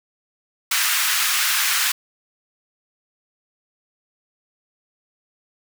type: high-pass noise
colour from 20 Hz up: pink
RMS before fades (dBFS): -20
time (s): 0.71-1.92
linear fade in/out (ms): 5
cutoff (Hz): 1300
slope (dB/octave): 24
effects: none